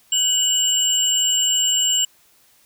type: tone pair together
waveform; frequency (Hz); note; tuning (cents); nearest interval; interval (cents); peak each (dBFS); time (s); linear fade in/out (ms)
sine; 2946 / 7423; F#7 / A#8; -8 / -8; octave + major third; 1600; -17; 0.12-2.05; 5
effects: tanh soft clip ceiling -12 dBFS + white hiss -56 dBFS RMS until 2.65 s